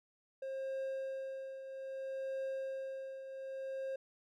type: tone with tremolo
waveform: triangle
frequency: 534 Hz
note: C5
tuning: 35 cents sharp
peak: -34 dBFS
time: 0.42-3.96 s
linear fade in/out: 5 ms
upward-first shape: triangle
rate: 0.62 Hz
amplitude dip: 65%
effects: none